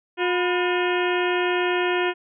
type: harmonic tone with a mistuned harmonic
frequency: 358.1 Hz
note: F4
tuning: 43 cents sharp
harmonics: 1 / 2 / 3 / 4 / 5 / 6 / 7 / 8 / 9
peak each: -22 / -29 / -30 / -30 / -30 / -35 / -31 / -34 / -37 dBFS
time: 0.17-2.14 s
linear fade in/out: 50 ms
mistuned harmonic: 3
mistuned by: -130 cents
effects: none